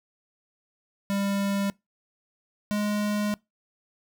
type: tone pair in turn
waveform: square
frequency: 198.9 / 208.1 Hz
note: G3 / G#3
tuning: +25 / +4 cents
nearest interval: minor second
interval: 79 cents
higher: second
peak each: -25 dBFS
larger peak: neither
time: 1.1-1.7 / 2.71-3.34 s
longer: second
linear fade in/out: 0 ms
effects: noise-tail reverb RT60 0.2 s tail -24 dB re dry